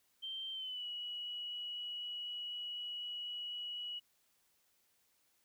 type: tone with pitch glide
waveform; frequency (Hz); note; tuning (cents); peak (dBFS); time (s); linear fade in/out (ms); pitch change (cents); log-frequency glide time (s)
sine; 3136 to 2926; G7 to F#7; 0 to -20; -40; 0.22-4; 20; -120; 0.52-0.86
effects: white hiss -75 dBFS RMS until 5.44 s